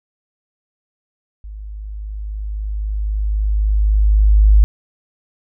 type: tone with level ramp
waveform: sine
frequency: 51.91 Hz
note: G#1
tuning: in tune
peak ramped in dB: -29 to -5 dBFS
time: 1.44-4.64 s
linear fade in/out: 0 ms
effects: none